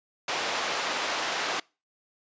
pink band-pass noise, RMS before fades -30 dBFS, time 0.28-1.6 s, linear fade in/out 5 ms, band 570 to 5200 Hz, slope 12 dB/octave, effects noise-tail reverb RT60 0.3 s tail -25 dB re dry + resampled to 16000 Hz

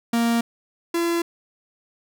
45% pulse tone pair in turn, 233.1 / 339.4 Hz, A#3 / F4, 0 / -49 cents, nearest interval perfect fifth, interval 651 cents, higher second, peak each -18 / -20 dBFS, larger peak first, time 0.13-0.41 / 0.94-1.22 s, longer neither, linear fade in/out 5 ms, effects none

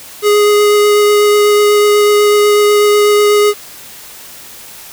square tone with vibrato, 415.3 Hz, G#4, in tune, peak -7 dBFS, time 0.22-3.54 s, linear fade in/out 50 ms, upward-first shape triangle, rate 8.1 Hz, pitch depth 10 cents each way, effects white hiss -33 dBFS RMS until 4.92 s

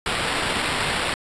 white noise with sample-and-hold, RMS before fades -24 dBFS, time 0.06-1.14 s, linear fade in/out 2 ms, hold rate 6300 Hz, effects resampled to 22050 Hz

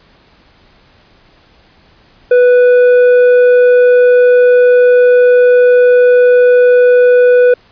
triangle tone with tanh clipping, 493.7 Hz, B4, 1 cent flat, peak -5 dBFS, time 2.31-7.54 s, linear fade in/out 5 ms, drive 11 dB, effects pink hiss -47 dBFS RMS until 7.71 s + resampled to 11025 Hz

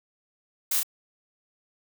blue noise with echo, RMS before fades -26 dBFS, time 0.71-0.8 s, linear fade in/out 5 ms, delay 32 ms, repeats 1, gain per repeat -2 dB, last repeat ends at 0.832 s, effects none

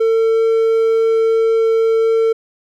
triangle tone, 450.3 Hz, A4, 40 cents sharp, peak -9 dBFS, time 0-2.33 s, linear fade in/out 10 ms, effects none

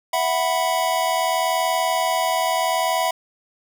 square chord, E suspended second, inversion none, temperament equal, 659.3 / 740 / 987.8 Hz, E5 / F#5 / B5, 0 / 0 / 0 cents, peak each -24 dBFS, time 0.13-3.11 s, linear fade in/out 5 ms, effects none

